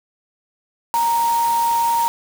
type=tone in noise; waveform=sine; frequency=932.3 Hz; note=A#5; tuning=in tune; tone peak=-15 dBFS; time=0.94-2.08 s; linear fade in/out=0 ms; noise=white; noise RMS=-30 dBFS; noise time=0.94-2.08 s; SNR=+12 dB; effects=none